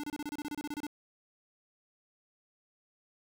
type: tone bursts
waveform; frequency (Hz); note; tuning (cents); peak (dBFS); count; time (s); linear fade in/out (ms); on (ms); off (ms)
square; 294.7; D4; +6; -36; 14; 0-0.867; 0; 35; 29
effects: none